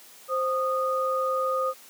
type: tone pair together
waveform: sine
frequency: 523.3 / 1234.2 Hz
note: C5 / D#6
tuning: 0 / -14 cents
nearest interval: octave + minor third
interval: 1486 cents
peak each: -26 dBFS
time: 0.28-1.74 s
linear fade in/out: 50 ms
effects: white hiss -50 dBFS RMS until 1.89 s + high-pass 200 Hz 12 dB/octave